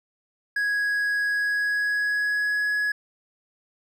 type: tone with pitch glide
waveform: triangle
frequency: 1661.2 to 1681.5 Hz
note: G#6 to G#6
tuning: 0 to +21 cents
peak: -20 dBFS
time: 0.56-2.92 s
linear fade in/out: 5 ms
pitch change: +21 cents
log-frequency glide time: 1.3-2.75 s
effects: none